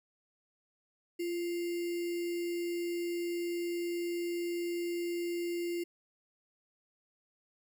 sine tone with sample-and-hold, 345.2 Hz, F4, 20 cents flat, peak -32 dBFS, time 1.19-5.84 s, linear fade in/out 10 ms, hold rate 2450 Hz, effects none

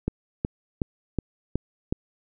click train, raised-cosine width 3 ms, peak -11 dBFS, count 6, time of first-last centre 0.08-1.925 s, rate 2.71 Hz, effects none

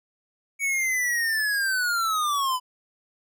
square linear sweep, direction down, 2247 to 990 Hz, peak -23 dBFS, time 0.59-2.6 s, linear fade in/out 50 ms, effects none

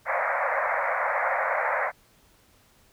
pink band-pass noise, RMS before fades -26 dBFS, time 0.05-1.92 s, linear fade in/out 50 ms, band 520 to 2200 Hz, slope 96 dB/octave, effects pink hiss -60 dBFS RMS until 2.92 s

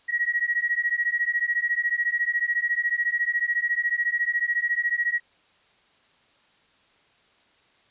sine beating tone pair, 1900 / 1914 Hz, A#6 / A#6, +33 / +45 cents, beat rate 14 Hz, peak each -25 / -25 dBFS, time 0.08-5.2 s, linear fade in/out 20 ms, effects white hiss -61 dBFS RMS until 7.9 s + resampled to 8000 Hz

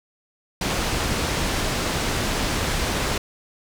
pink low-pass noise, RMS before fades -24 dBFS, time 0.61-3.18 s, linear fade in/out 5 ms, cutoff 7900 Hz, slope 12 dB/octave, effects none

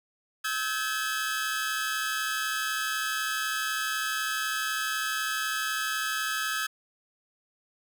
sawtooth tone cluster, 1292 / 1556 / 1692 Hz, E6 / G6 / G#6, -35 / -13 / +32 cents, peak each -29 dBFS, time 0.44-6.67 s, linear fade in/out 10 ms, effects none

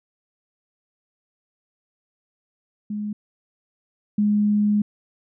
sine tone pair in turn, 209.2 / 208.2 Hz, G#3 / G#3, +13 / +5 cents, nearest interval unison, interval 8 cents, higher first, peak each -25 / -16 dBFS, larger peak second, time 2.9-3.13 / 4.18-4.82 s, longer second, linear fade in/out 5 ms, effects none

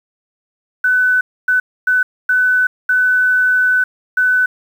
sine tone bursts at uneven times, 1502 Hz, F#6, 26 cents sharp, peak -10 dBFS, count 6, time 0.84-1.21 / 1.48-1.6 / 1.87-2.03 / 2.29-2.67 / 2.89-3.84 / 4.17-4.46 s, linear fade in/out 5 ms, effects 7-bit

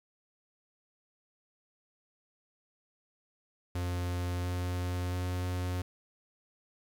45% pulse tone with pitch steps, 88.8 / 89.52 / 90.25 Hz, F2 / F2 / F#2, +29 / +43 / -43 cents, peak -31 dBFS, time 3.75-5.82 s, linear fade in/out 5 ms, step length 690 ms, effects 10-bit

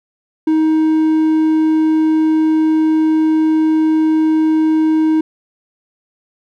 triangle tone, 314.8 Hz, D#4, 20 cents sharp, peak -8 dBFS, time 0.47-5.21 s, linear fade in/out 5 ms, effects none

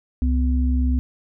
sine tone pair together, 66.75 / 250.5 Hz, C2 / B3, +35 / +25 cents, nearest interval octave + major seventh, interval 2290 cents, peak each -17 / -24 dBFS, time 0.22-0.99 s, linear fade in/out 0 ms, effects none

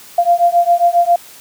sine beating tone pair, 690 / 697.4 Hz, F5 / F5, -21 / -3 cents, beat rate 7.4 Hz, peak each -12 dBFS, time 0.18-1.16 s, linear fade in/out 5 ms, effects white hiss -39 dBFS RMS until 1.4 s + high-pass 100 Hz 12 dB/octave

